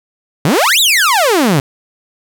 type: exponential two-way sweep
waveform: sawtooth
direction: up then down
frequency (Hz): 128.9 to 4032 to 128.9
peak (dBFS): -5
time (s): 0.45-1.6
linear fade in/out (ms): 2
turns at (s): 0.8
effects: 7-bit